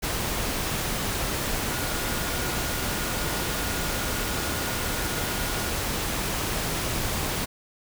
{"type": "tone in noise", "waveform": "sine", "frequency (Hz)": 1437, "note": "F6", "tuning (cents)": 49, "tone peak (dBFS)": -38, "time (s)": [1.7, 5.71], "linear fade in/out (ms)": 20, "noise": "pink", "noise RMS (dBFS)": -28, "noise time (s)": [0.02, 7.46], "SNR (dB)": -13, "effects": []}